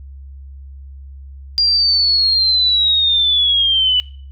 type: linear sweep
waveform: sine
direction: down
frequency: 4800 to 2960 Hz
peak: -11 dBFS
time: 1.58-4 s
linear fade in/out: 0 ms
effects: noise-tail reverb RT60 0.5 s tail -22 dB re dry + added 68 Hz sine -32 dBFS peak until 4.31 s